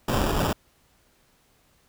pink noise with sample-and-hold, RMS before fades -24 dBFS, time 0.08-0.53 s, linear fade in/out 5 ms, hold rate 2100 Hz, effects pink hiss -63 dBFS RMS until 1.88 s

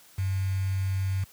sine tone with quantisation, 95.8 Hz, G2, 39 cents flat, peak -24 dBFS, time 0.18-1.24 s, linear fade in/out 5 ms, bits 7, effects white hiss -55 dBFS RMS until 1.32 s + high-pass 60 Hz 12 dB/octave

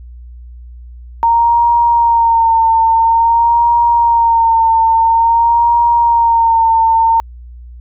sine tone with vibrato, 923 Hz, A#5, 17 cents flat, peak -7 dBFS, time 1.23-7.2 s, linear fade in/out 0 ms, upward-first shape sine, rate 0.49 Hz, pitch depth 37 cents each way, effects added 60 Hz sine -30 dBFS peak until 7.8 s

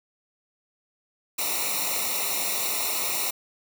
white noise with comb filter, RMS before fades -27 dBFS, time 1.38-3.31 s, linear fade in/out 10 ms, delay 0.62 ms, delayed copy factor -1, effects none

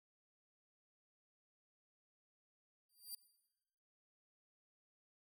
5% pulse tone with exponential growth, 4728 Hz, D8, 11 cents sharp, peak -36 dBFS, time 2.89-3.15 s, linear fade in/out 5 ms, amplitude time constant 56 ms, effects noise-tail reverb RT60 1.0 s tail -18 dB re dry

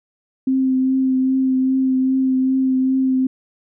sine tone with vibrato, 261.8 Hz, C4, 1 cent sharp, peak -14 dBFS, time 0.47-3.27 s, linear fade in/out 5 ms, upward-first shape triangle, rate 2.5 Hz, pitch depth 19 cents each way, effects none

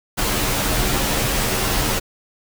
pink noise with comb filter, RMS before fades -20 dBFS, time 0.17-2 s, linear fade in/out 20 ms, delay 12 ms, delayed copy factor -0.9, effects none

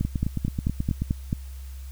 two click trains, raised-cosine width 5 ms, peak -11 / -13 dBFS, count 7 / 10, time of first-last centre 0.01-1.329 / 0.05-1.02 s, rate 4.55 / 9.28 Hz, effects added 66 Hz sine -35 dBFS peak until 1.91 s + white hiss -53 dBFS RMS until 1.91 s

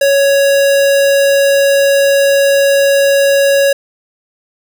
square tone, 556 Hz, C#5, 5 cents sharp, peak -8 dBFS, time 0.01-3.73 s, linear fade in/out 5 ms, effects none

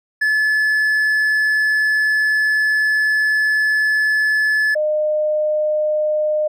triangle / sine tone pair in turn, 1724 / 609.5 Hz, A6 / D#5, -36 / -36 cents, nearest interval octave + tritone, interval 1800 cents, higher first, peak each -12 / -15 dBFS, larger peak first, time 0.21-4.75 / 4.75-6.48 s, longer first, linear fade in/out 10 ms, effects none

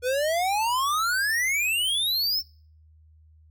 square exponential sweep, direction up, 482.6 to 5450 Hz, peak -23 dBFS, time 0.02-2.43 s, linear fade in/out 50 ms, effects noise-tail reverb RT60 0.5 s tail -26 dB re dry + added 78 Hz sine -52 dBFS peak until 3.5 s

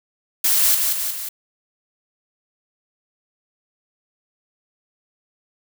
blue noise with echo, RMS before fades -17 dBFS, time 0.44-0.75 s, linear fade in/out 5 ms, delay 180 ms, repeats 3, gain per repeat -4 dB, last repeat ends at 1.29 s, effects none

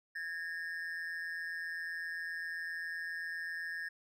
triangle ring-modulated tone, 1734 Hz, A6, 26 cents flat, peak -33 dBFS, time 0.15-3.89 s, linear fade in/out 10 ms, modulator 83.8 Hz, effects none

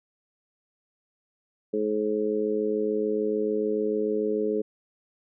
harmonic tone, 106.8 Hz, G#2, 49 cents sharp, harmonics 2 / 3 / 4 / 5, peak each -32 / -31 / -25 / -34 dBFS, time 1.73-4.62 s, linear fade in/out 10 ms, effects none

